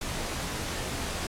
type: noise with comb filter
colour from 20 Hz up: pink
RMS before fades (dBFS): -33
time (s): 0.01-1.27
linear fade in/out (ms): 5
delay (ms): 20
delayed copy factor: -0.85
effects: low-pass 10000 Hz 12 dB/octave + AAC 64 kbps